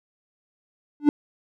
triangle tone with exponential growth, 293.7 Hz, D4, in tune, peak -6 dBFS, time 1-1.09 s, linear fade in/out 1 ms, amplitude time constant 18 ms, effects none

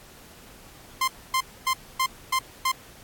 sawtooth tone bursts, 1046.5 Hz, C6, in tune, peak -17 dBFS, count 6, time 1.01-2.718 s, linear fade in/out 5 ms, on 68 ms, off 260 ms, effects pink hiss -49 dBFS RMS until 3.03 s + AAC 64 kbps

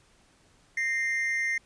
triangle tone pair together, 1843.2 / 2093 Hz, A#6 / C7, -20 / 0 cents, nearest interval major second, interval 220 cents, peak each -28 / -26 dBFS, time 0.77-1.58 s, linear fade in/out 5 ms, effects pink hiss -62 dBFS RMS until 1.65 s + resampled to 22050 Hz

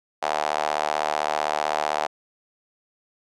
sawtooth tone with high-pass filter, 75.7 Hz, D#2, 47 cents flat, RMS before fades -25 dBFS, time 0.22-2.07 s, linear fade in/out 10 ms, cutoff 740 Hz, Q 3.3, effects low-pass 7000 Hz 12 dB/octave

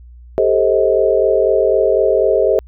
sine chord, A half-diminished seventh, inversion third, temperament just, 396 / 440 / 528 / 633.6 Hz, G4 / A4 / C5 / Eb5, +18 / 0 / +16 / +31 cents, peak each -16 dBFS, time 0.38-2.59 s, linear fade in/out 0 ms, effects added 60 Hz sine -36 dBFS peak until 2.67 s

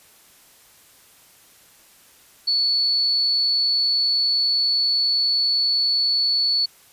sine tone, 4435 Hz, C#8, in tune, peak -17 dBFS, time 2.47-6.66 s, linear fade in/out 10 ms, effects white hiss -52 dBFS RMS until 6.92 s + resampled to 32000 Hz

